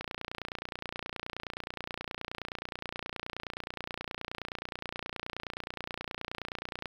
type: click train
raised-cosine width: 0.3 ms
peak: -20 dBFS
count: 203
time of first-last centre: 0.01-6.857 s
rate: 29.5 Hz
effects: 8-bit